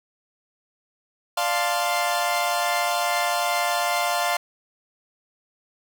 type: chord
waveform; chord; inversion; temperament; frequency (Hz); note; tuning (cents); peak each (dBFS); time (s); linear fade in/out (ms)
sawtooth; D minor seventh; none; equal; 587.3 / 698.5 / 880 / 1046.5; D5 / F5 / A5 / C6; 0 / 0 / 0 / 0; -26 / -20 / -26 / -24; 1.37-4.37; 5
effects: none